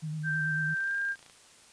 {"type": "tone with vibrato", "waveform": "sine", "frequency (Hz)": 154.8, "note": "D#3", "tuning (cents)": -9, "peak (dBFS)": -32, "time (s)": [0.02, 0.75], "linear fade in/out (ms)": 20, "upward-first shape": "square", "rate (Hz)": 9.1, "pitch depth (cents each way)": 27}
{"type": "tone with pitch glide", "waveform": "sine", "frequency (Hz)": [1568, 1600.9], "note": ["G6", "G6"], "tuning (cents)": [0, 36], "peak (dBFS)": -28, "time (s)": [0.23, 1.16], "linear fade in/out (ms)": 50, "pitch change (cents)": 36, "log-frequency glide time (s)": [0.78, 0.95]}
{"type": "click train", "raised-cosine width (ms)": 0.2, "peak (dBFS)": -35, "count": 16, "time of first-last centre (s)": [0.77, 1.298], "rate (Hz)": 28.4}
{"effects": ["white hiss -56 dBFS RMS until 1.72 s", "resampled to 22050 Hz"]}